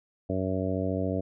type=harmonic tone; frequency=94 Hz; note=F#2; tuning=28 cents sharp; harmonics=1 / 2 / 3 / 4 / 5 / 6 / 7; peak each=-32 / -33 / -32 / -38 / -35 / -35 / -36 dBFS; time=0.29-1.21 s; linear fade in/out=10 ms; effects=none